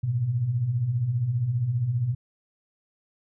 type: beating tone pair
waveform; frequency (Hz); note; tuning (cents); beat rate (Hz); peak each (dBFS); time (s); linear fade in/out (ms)
sine; 108.2 / 123.2; A2 / B2; -29 / -4; 15; -31 / -23; 0.03-2.15; 10
effects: none